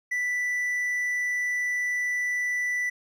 triangle tone, 1975.5 Hz, B6, in tune, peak -23 dBFS, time 0.11-2.9 s, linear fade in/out 10 ms, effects none

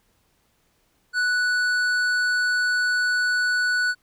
sine tone with hard clipping, 1480 Hz, F#6, in tune, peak -21 dBFS, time 1.13-3.95 s, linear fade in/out 50 ms, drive 9 dB, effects pink hiss -66 dBFS RMS until 4.02 s

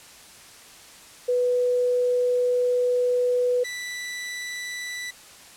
sine / sawtooth tone pair in turn, 493.9 / 1975.6 Hz, B4 / B6, 0 / 0 cents, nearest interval 2 octaves, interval 2400 cents, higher second, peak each -19 / -27 dBFS, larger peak first, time 1.28-3.64 / 3.64-5.11 s, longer first, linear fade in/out 10 ms, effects white hiss -47 dBFS RMS until 5.56 s + low-pass 10000 Hz 12 dB/octave

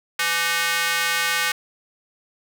square tone with high-pass filter, 168.3 Hz, E3, 36 cents sharp, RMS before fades -22 dBFS, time 0.19-1.52 s, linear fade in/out 5 ms, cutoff 1700 Hz, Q 1.5, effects none

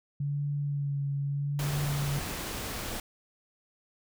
sine tone with vibrato, 142.3 Hz, C#3, 46 cents sharp, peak -28 dBFS, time 0.2-2.19 s, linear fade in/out 5 ms, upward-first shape sine, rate 0.83 Hz, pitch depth 23 cents each way
pink noise, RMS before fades -36 dBFS, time 1.59-3 s, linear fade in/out 2 ms
effects none

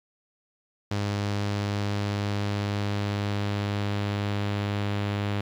sawtooth tone with low-pass filter sweep, 102 Hz, G#2, 31 cents flat, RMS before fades -28 dBFS, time 0.91-5.41 s, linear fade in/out 5 ms, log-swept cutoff 5200 to 3400 Hz, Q 1.4, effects 9-bit

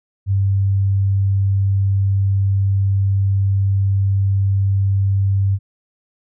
sine tone, 98 Hz, G2, in tune, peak -13 dBFS, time 0.26-5.59 s, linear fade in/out 50 ms, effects none

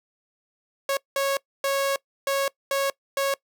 sawtooth tone bursts at uneven times, 551 Hz, C#5, 11 cents flat, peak -18 dBFS, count 6, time 0.89-0.97 / 1.16-1.37 / 1.64-1.96 / 2.27-2.48 / 2.71-2.9 / 3.17-3.34 s, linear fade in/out 2 ms, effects noise-tail reverb RT60 0.1 s tail -22 dB re dry

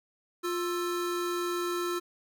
square tone pair together, 351.5 / 1328 Hz, F4 / E6, +11 / +12 cents, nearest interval octave + major seventh, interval 2301 cents, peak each -31 / -36 dBFS, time 0.43-2 s, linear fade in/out 20 ms, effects none

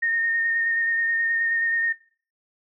sine tone with vibrato, 1838 Hz, A#6, 25 cents flat, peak -20 dBFS, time 0.02-1.93 s, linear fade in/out 10 ms, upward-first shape square, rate 9.4 Hz, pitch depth 14 cents each way, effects noise-tail reverb RT60 0.4 s tail -18 dB re dry

